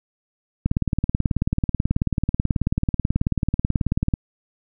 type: click train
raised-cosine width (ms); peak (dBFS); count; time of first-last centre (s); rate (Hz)
5; -7; 65; 0.66-4.138; 18.4
effects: none